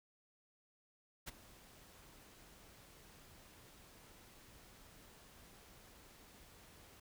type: noise with ADSR envelope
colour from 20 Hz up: pink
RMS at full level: -43 dBFS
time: 1.26-7 s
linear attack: 24 ms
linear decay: 18 ms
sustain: -18 dB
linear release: 6 ms
effects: none